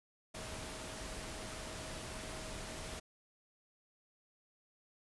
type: tone in noise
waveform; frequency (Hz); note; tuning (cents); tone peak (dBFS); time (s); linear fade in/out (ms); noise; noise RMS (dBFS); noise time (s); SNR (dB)
sine; 634; D#5; +32; -53; 0.34-3; 10; pink; -45; 0.34-3; -11
effects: resampled to 24000 Hz